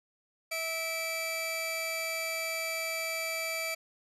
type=tone pair together; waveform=sawtooth; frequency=651 / 2320 Hz; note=E5 / D7; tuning=-22 / -22 cents; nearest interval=octave + minor seventh; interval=2200 cents; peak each=-33 / -30 dBFS; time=0.51-3.75 s; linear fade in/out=10 ms; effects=resampled to 32000 Hz